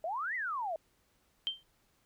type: exponential two-way sweep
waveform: sine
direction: up then down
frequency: 615 to 2061 to 615 Hz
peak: -33 dBFS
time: 0.04-0.76 s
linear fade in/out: 2 ms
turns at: 0.35 s
type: tone with exponential decay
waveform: sine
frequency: 3136 Hz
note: G7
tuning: in tune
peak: -27 dBFS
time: 1.47-1.63 s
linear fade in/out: 0 ms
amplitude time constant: 34 ms
effects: pink hiss -72 dBFS RMS until 2.05 s